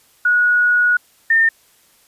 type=tone pair in turn; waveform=sine; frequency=1457 / 1812 Hz; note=F#6 / A#6; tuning=-27 / -50 cents; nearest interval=major third; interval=377 cents; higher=second; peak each=-11 / -10 dBFS; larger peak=second; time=0.25-0.97 / 1.3-1.49 s; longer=first; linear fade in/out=5 ms; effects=white hiss -54 dBFS RMS until 2.07 s + resampled to 32000 Hz